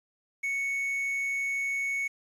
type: tone with quantisation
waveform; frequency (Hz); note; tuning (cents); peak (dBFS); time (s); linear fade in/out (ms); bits
triangle; 2217; C#7; 0; -26; 0.43-2.08; 10; 9
effects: resampled to 32000 Hz